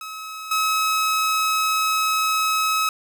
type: tone with level steps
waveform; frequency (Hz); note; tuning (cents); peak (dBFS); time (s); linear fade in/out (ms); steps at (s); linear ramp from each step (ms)
sawtooth; 1283; E6; -47; -28 / -15; 0.01-2.89; 2; 0.51; 5
effects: none